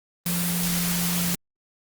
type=tone in noise; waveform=sine; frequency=174.61 Hz; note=F3; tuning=in tune; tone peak=-25 dBFS; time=0.26-1.35 s; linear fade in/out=2 ms; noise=white; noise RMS=-27 dBFS; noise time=0.26-1.35 s; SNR=-1 dB; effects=Opus 24 kbps